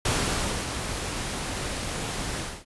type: noise with ADSR envelope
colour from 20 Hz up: pink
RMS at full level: -24 dBFS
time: 0.05-2.65 s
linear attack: 4 ms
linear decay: 610 ms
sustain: -7 dB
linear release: 250 ms
effects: resampled to 24000 Hz